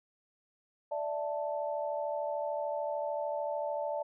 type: chord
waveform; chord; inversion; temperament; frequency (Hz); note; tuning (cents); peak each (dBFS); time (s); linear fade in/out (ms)
sine; D suspended second; none; just; 587.3 / 660.7 / 881; D5 / E5 / A5; 0 / +4 / +2; -34 / -38 / -38; 0.91-4.03; 10
effects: none